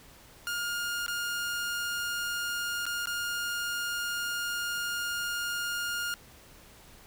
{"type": "tone with dropouts", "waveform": "sawtooth", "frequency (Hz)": 1416, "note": "F6", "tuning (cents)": 23, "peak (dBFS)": -27, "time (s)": [0.47, 6.14], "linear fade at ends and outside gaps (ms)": 0, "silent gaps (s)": [[1.063, 1.081], [2.855, 2.865], [3.057, 3.072]], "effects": ["pink hiss -54 dBFS RMS until 7.06 s"]}